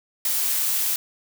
blue noise, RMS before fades -23 dBFS, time 0.25-0.96 s, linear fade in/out 2 ms, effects none

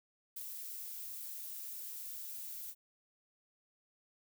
violet noise with ADSR envelope, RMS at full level -43 dBFS, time 0.36-2.75 s, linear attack 8 ms, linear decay 67 ms, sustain -2 dB, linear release 55 ms, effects none

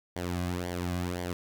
sawtooth tone with flanger, 88.7 Hz, F2, 27 cents sharp, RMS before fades -33 dBFS, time 0.16-1.33 s, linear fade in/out 0 ms, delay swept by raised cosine 0.76 to 2.26 ms, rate 1.9 Hz, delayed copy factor -0.7, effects none

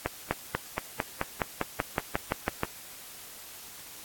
accelerating click train, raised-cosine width 0.5 ms, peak -10 dBFS, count 14, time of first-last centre 0.06-2.634 s, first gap 250 ms, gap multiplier 0.96, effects white hiss -46 dBFS RMS until 4.04 s + AAC 64 kbps

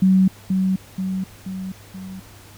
sine tone with echo, 188.7 Hz, F#3, 34 cents sharp, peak -11 dBFS, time 0.02-0.28 s, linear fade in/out 5 ms, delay 480 ms, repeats 4, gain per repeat -5 dB, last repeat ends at 2.2 s, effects added 101 Hz sine -46 dBFS peak until 2.57 s + pink hiss -46 dBFS RMS until 2.57 s

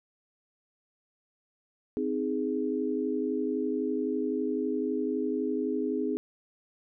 sine chord, Ab major, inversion first, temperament just, 259.6 / 311.5 / 415.3 Hz, C4 / Eb4 / Ab4, -13 / +2 / 0 cents, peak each -31 / -32 / -31 dBFS, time 1.97-6.17 s, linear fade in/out 0 ms, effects none

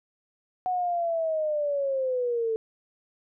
sine linear sweep, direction down, 740 to 440 Hz, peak -24 dBFS, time 0.66-2.56 s, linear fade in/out 0 ms, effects none

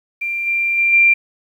sine tone with level steps, 2373 Hz, D7, 17 cents sharp, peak -19 / -15 / -12 / -8 dBFS, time 0.21-1.14 s, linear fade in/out 10 ms, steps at 0.46 / 0.77 / 0.92 s, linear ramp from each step 20 ms, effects 8-bit

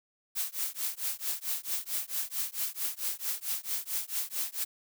blue noise with tremolo, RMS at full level -30 dBFS, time 0.35-4.65 s, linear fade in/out 20 ms, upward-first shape triangle, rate 4.5 Hz, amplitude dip 100%, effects none

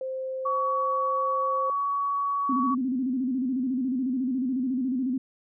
sine tone with pitch glide, 523.3 to 526.6 Hz, C5 to C5, 0 to +11 cents, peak -29 dBFS, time 0.01-1.7 s, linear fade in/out 2 ms, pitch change +11 cents, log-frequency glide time 0.72-1.58 s
sine tone, 1127 Hz, C#6, 28 cents sharp, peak -24 dBFS, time 0.45-2.75 s, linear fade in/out 10 ms
sine tone with vibrato, 256.5 Hz, C4, 34 cents flat, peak -24 dBFS, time 2.49-5.18 s, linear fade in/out 5 ms, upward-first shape square, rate 14 Hz, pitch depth 79 cents each way
effects none

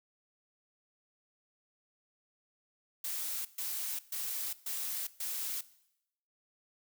blue noise bursts, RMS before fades -37 dBFS, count 5, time 3.04-5.61 s, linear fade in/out 5 ms, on 410 ms, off 130 ms, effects noise-tail reverb RT60 0.8 s tail -18 dB re dry

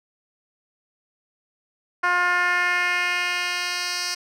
10% pulse tone with band-pass filter sweep, 355.6 Hz, F4, 31 cents sharp, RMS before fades -23 dBFS, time 2.03-4.15 s, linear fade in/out 10 ms, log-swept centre 1300 to 4900 Hz, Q 1.8, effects none

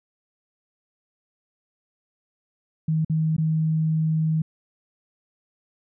sine tone with dropouts, 158.3 Hz, D#3, 30 cents sharp, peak -19 dBFS, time 2.88-4.42 s, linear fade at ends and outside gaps 5 ms, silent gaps 3.048-3.097 / 3.366-3.381 s, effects none

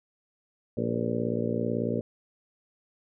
harmonic tone with a mistuned harmonic, 58.1 Hz, A#1, 5 cents flat, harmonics 2 / 3 / 4 / 5 / 6 / 7 / 8 / 9 / 10, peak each -34 / -36 / -31 / -36 / -37 / -34 / -34 / -37 / -38 dBFS, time 0.77-2.01 s, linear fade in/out 5 ms, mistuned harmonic 9, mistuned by -57 cents, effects none

